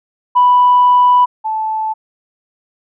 sine tone pair in turn, 987.8 / 873.8 Hz, B5 / A5, 0 / -12 cents, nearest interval major second, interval 212 cents, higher first, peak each -5 / -15 dBFS, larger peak first, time 0.35-1.26 / 1.44-1.94 s, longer first, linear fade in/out 20 ms, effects tanh soft clip ceiling -2 dBFS

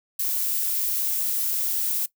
violet noise, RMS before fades -25 dBFS, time 0.19-2.06 s, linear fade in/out 5 ms, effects noise-tail reverb RT60 0.1 s tail -19 dB re dry

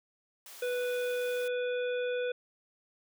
white high-pass noise, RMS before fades -49 dBFS, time 0.46-1.48 s, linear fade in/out 2 ms, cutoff 470 Hz, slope 12 dB/octave
harmonic tone, 493.9 Hz, B4, in tune, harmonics 1 / 3 / 5 / 7, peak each -30 / -40 / -44 / -47 dBFS, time 0.62-2.32 s, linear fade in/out 5 ms
effects none

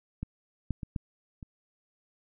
clicks, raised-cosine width 5 ms, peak -21 / -17 / -24 / -19 / -30 dBFS, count 5, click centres 0.23 / 0.707 / 0.832 / 0.962 / 1.428 s, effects none

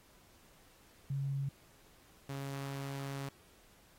sine / sawtooth tone pair in turn, 138.1 / 138.1 Hz, C#3 / C#3, -6 / -6 cents, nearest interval unison, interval 0 cents, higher neither, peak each -33 / -35 dBFS, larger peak first, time 1.1-1.49 / 2.29-3.29 s, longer second, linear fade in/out 5 ms, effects pink hiss -64 dBFS RMS until 3.98 s + AAC 48 kbps

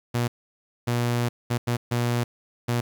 sawtooth tone bursts at uneven times, 120 Hz, B2, 49 cents flat, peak -18 dBFS, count 6, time 0.14-0.28 / 0.87-1.29 / 1.5-1.58 / 1.67-1.77 / 1.91-2.24 / 2.68-2.81 s, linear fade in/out 10 ms, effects 9-bit

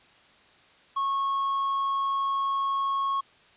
sine tone with tanh clipping, 1097 Hz, C#6, 18 cents flat, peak -25 dBFS, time 0.96-3.21 s, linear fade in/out 10 ms, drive 3 dB, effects white hiss -57 dBFS RMS until 3.56 s + resampled to 8000 Hz

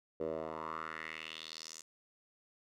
10% pulse tone with band-pass filter sweep, 79.7 Hz, D#2, 42 cents sharp, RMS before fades -43 dBFS, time 0.2-1.82 s, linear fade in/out 5 ms, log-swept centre 470 to 7000 Hz, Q 3.3, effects none

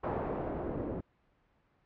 white noise with low-pass filter sweep, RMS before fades -36 dBFS, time 0.03-1.01 s, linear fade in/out 10 ms, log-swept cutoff 760 to 370 Hz, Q 1.2, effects pink hiss -71 dBFS RMS until 1.85 s + low-pass 2000 Hz 12 dB/octave

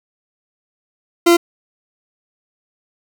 40% pulse tone, 342.7 Hz, F4, 33 cents flat, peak -7 dBFS, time 1.26-1.37 s, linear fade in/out 10 ms, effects none

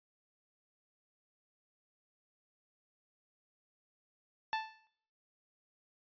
sawtooth tone with exponential decay, 880 Hz, A5, in tune, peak -26 dBFS, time 4.53-4.87 s, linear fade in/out 0 ms, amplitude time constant 72 ms, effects noise-tail reverb RT60 0.6 s tail -17 dB re dry + resampled to 11025 Hz

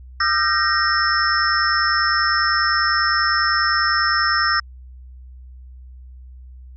sine tone cluster, 1208 / 1358 / 1563 / 1872 / 5290 Hz, D6 / F6 / G6 / A#6 / E8, +48 / -49 / -6 / +7 / +5 cents, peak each -22 dBFS, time 0.2-4.6 s, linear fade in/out 5 ms, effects added 63 Hz sine -37 dBFS peak until 6.76 s

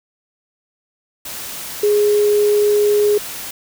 sine tone in noise, 415.3 Hz, G#4, in tune, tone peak -11 dBFS, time 1.83-3.18 s, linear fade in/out 5 ms, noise white, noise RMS -29 dBFS, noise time 1.25-3.51 s, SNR +15 dB, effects none

